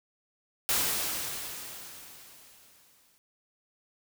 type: noise with exponential decay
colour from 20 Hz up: white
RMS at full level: -26 dBFS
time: 0.69-3.18 s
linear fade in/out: 0 ms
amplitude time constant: 540 ms
effects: none